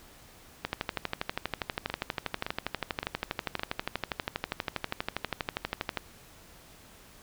two click trains, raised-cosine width 0.3 ms, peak -13 / -16 dBFS, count 67 / 4, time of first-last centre 0.65-5.973 / 1.9-3.595 s, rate 12.4 / 1.77 Hz, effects pink hiss -54 dBFS RMS until 7.22 s

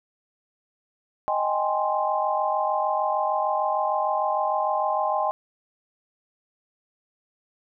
sine chord, Ab major seventh, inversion second, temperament equal, 622.3 / 784 / 830.6 / 1046.5 Hz, Eb5 / G5 / Ab5 / C6, 0 / 0 / 0 / 0 cents, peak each -27 dBFS, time 1.28-5.31 s, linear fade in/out 0 ms, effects none

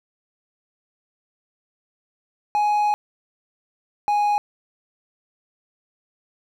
triangle tone pair in turn, 835 / 828.3 Hz, G#5 / G#5, +9 / -5 cents, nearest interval unison, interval 14 cents, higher first, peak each -15 dBFS, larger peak neither, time 2.55-2.94 / 4.08-4.38 s, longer first, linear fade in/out 0 ms, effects none

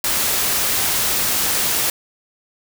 white noise, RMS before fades -19 dBFS, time 0.04-1.9 s, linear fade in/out 2 ms, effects none

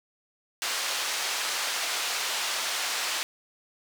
white band-pass noise, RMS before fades -30 dBFS, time 0.62-3.23 s, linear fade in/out 0 ms, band 660 to 5700 Hz, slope 12 dB/octave, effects none

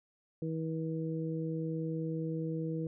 harmonic tone, 160.9 Hz, E3, 42 cents flat, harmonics 1 / 2 / 3, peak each -35 / -38 / -40 dBFS, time 0.42-2.87 s, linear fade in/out 2 ms, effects none

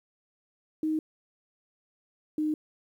sine tone pair in turn, 312.4 / 306.5 Hz, D#4 / D#4, +7 / -26 cents, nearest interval unison, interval 33 cents, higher first, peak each -25 dBFS, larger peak neither, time 0.83-0.99 / 2.38-2.54 s, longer neither, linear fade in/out 2 ms, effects 10-bit

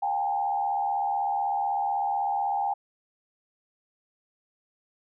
sine tone with frequency modulation, 808 Hz, G#5, 48 cents flat, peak -24 dBFS, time 0.02-2.74 s, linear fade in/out 10 ms, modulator 76 Hz, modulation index 0.83, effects none

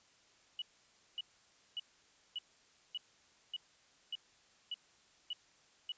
sine tone bursts, 2939 Hz, F#7, 12 cents flat, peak -37 dBFS, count 10, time 0.59-5.92 s, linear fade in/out 2 ms, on 29 ms, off 560 ms, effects white hiss -67 dBFS RMS until 5.97 s + resampled to 16000 Hz

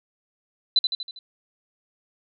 sine tone with echo, 4007 Hz, B7, 24 cents sharp, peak -14 dBFS, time 0.76-0.79 s, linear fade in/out 2 ms, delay 80 ms, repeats 5, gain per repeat -5 dB, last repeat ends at 1.19 s, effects none

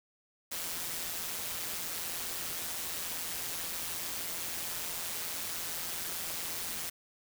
white noise with amplitude modulation, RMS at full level -35 dBFS, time 0.51-6.9 s, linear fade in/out 10 ms, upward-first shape sine, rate 169 Hz, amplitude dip 55%, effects none

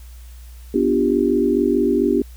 sine chord, G dominant seventh, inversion first, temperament equal with one note detuned, 246.9 / 293.7 / 349.2 / 393.8 Hz, B3 / D4 / F4 / G4, 0 / 0 / 0 / +8 cents, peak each -20 / -20 / -21 / -19 dBFS, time 0.74-2.22 s, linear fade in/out 5 ms, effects added 60 Hz sine -36 dBFS peak until 2.36 s + white hiss -51 dBFS RMS until 2.36 s

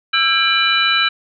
sine tone cluster, 1334 / 1607 / 2383 / 2980 / 3953 Hz, E6 / G6 / D7 / F#7 / B7, +20 / +43 / +25 / +12 / +1 cents, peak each -19 dBFS, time 0.13-1.09 s, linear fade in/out 10 ms, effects none

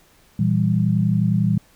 sine chord, E diminished, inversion second, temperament equal, 116.54 / 164.81 / 196 Hz, Bb2 / E3 / G3, 0 / 0 / 0 cents, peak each -20 dBFS, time 0.39-1.58 s, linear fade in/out 5 ms, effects pink hiss -55 dBFS RMS until 1.75 s

